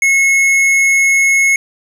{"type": "tone with hard clipping", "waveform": "triangle", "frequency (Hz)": 2179, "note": "C#7", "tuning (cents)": -30, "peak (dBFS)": -10, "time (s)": [0.02, 1.56], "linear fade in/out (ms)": 2, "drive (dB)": 13, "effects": []}